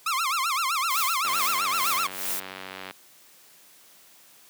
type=tone with vibrato; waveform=sawtooth; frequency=1193 Hz; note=D6; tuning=27 cents sharp; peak=-20 dBFS; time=0.06-2.07 s; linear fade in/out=5 ms; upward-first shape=sine; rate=7.8 Hz; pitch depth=250 cents each way
type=noise with tremolo; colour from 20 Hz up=blue; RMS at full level=-28 dBFS; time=0.9-2.4 s; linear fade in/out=5 ms; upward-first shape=triangle; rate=2.3 Hz; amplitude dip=95%
type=click train; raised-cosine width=0.3 ms; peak=-20 dBFS; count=158; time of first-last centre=1.25-2.91 s; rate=94.6 Hz
effects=white hiss -54 dBFS RMS until 4.49 s + high-pass 150 Hz 12 dB/octave